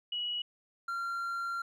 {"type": "tone pair in turn", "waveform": ["sine", "triangle"], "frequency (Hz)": [2921, 1378.5], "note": ["F#7", "F6"], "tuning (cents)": [-23, -23], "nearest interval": "octave + minor second", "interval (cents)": 1300, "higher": "first", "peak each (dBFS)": [-32, -31], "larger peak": "second", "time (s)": [[0.12, 0.42], [0.88, 1.62]], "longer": "second", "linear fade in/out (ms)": 5, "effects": []}